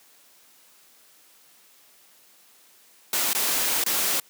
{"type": "noise with dropouts", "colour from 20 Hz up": "white", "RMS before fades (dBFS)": -24, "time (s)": [3.13, 4.2], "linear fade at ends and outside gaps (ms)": 2, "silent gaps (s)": [[3.332, 3.349], [3.839, 3.862]], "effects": ["white hiss -56 dBFS RMS until 4.29 s", "high-pass 200 Hz 12 dB/octave"]}